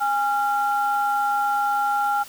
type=tone pair together; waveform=sine; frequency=820 / 1379.1 Hz; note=G#5 / F6; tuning=-22 / -22 cents; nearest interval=major sixth; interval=900 cents; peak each=-20 / -23 dBFS; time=0-2.24 s; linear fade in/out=20 ms; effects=tanh soft clip ceiling -12 dBFS + white hiss -43 dBFS RMS until 2.28 s